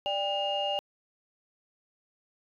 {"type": "tone cluster", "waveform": "sine", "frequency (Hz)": [587, 795, 2836], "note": ["D5", "G5", "F7"], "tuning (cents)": [-1, 24, 26], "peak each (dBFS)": -31, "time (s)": [0.06, 0.79], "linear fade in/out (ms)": 0, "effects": ["tanh soft clip ceiling -20 dBFS"]}